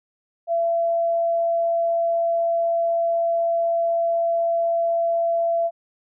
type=tone; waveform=sine; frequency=674 Hz; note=E5; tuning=38 cents sharp; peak=-18 dBFS; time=0.47-5.71 s; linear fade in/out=50 ms; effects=none